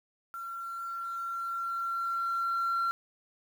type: tone with level ramp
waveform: sine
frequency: 1366 Hz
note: F6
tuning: 39 cents flat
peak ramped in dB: -37 to -24 dBFS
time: 0.34-2.91 s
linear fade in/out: 0 ms
effects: tanh soft clip ceiling -25 dBFS + 9-bit